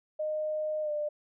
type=tone with pitch glide; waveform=sine; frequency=615 to 596.8 Hz; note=D#5 to D5; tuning=-20 to +28 cents; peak=-29 dBFS; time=0.19-1.09 s; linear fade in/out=10 ms; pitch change=-52 cents; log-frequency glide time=0.82-0.91 s; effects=none